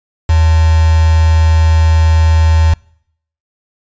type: tone with quantisation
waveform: sine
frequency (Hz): 80.5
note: E2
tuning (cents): -41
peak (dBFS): -6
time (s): 0.29-2.74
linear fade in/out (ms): 5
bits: 3
effects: noise-tail reverb RT60 0.7 s tail -26 dB re dry + resampled to 16000 Hz